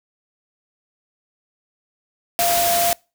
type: tone in noise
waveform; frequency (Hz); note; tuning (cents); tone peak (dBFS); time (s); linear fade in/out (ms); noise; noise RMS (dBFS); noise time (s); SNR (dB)
sine; 691; F5; -19; -18; 2.39-2.93; 0; white; -21; 2.39-2.93; 0
effects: noise-tail reverb RT60 0.3 s tail -26 dB re dry

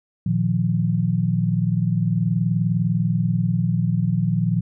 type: chord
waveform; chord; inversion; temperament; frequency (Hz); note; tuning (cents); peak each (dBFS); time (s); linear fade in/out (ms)
sine; Bb suspended fourth; none; equal with one note detuned; 116.54 / 155.56 / 175.93; Bb2 / Eb3 / F3; 0 / 0 / +13; -22 / -23 / -21; 0.26-4.61; 5
effects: none

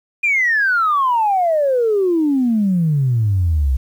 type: exponential sweep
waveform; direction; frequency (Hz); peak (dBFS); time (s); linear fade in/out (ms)
sine; down; 2455 to 62.6; -12; 0.23-3.77; 10
effects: tanh soft clip ceiling -8 dBFS + 8-bit

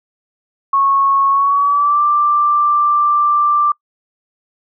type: tone with pitch glide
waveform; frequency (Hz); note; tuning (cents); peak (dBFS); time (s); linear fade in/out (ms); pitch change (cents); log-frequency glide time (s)
sine; 1100 to 1179; C#6 to D6; -14 to +6; -10; 0.73-3.72; 5; +120; 1.3-2.02
effects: noise-tail reverb RT60 0.1 s tail -25 dB re dry

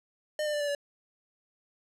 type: tone with pitch steps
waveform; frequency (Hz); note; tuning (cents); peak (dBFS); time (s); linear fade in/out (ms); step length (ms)
square; 607 / 598.3 / 589.7 / 581.3 / 572.9; D#5 / D5 / D5 / D5 / D5; -43 / +32 / +7 / -18 / -43; -29; 0.39-0.75; 2; 72
effects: low-pass 10000 Hz 12 dB/octave

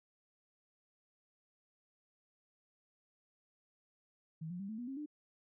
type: tone with pitch steps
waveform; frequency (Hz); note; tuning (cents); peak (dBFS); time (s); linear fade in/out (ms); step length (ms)
sine; 160 / 177.53 / 196.98 / 218.6 / 242.5 / 269.1 / 298.6; D#3 / F3 / G3 / A3 / B3 / C4 / D4; +49 / +29 / +9 / -11 / -31 / +49 / +29; -40; 4.41-5.061; 10; 93
effects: none

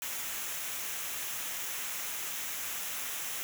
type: noise with comb filter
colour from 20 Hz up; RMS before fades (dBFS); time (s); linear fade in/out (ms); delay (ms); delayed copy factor
white; -37; 0.02-3.43; 0; 0.22; -0.5
effects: none

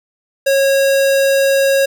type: tone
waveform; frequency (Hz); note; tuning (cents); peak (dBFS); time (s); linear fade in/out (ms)
square; 547; C#5; -23; -11; 0.46-1.86; 10
effects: none

